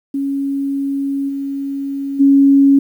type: tone with level steps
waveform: sine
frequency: 276.8 Hz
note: C#4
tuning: 2 cents flat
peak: -16 / -19 / -6 dBFS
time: 0.14-2.79 s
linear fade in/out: 5 ms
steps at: 1.28 / 2.19 s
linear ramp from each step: 20 ms
effects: 8-bit